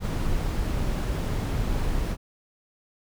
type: noise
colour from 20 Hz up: brown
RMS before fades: -26 dBFS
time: 0-2.17 s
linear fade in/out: 50 ms
effects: none